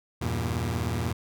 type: chord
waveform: sawtooth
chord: E diminished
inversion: none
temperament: just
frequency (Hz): 82.41 / 98.89 / 118.67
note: E2 / G2 / Bb2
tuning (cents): 0 / +16 / +31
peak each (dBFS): -27 / -29 / -26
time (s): 0.21-1.13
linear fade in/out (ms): 10
effects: none